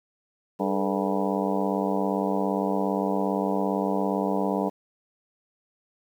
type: harmonic tone with a mistuned harmonic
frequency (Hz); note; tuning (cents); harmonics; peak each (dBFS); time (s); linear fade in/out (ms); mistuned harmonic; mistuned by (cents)
97.5; G2; -9; 2 / 3 / 4 / 5 / 6 / 7 / 8 / 9 / 10; -28 / -30 / -31 / -32 / -33 / -33 / -34 / -35 / -35; 0.59-4.7; 20; 4; +130
effects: 9-bit